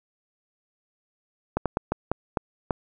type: slowing click train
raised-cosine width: 1 ms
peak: -9 dBFS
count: 7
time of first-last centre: 1.57-2.708 s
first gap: 87 ms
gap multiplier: 1.31
effects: none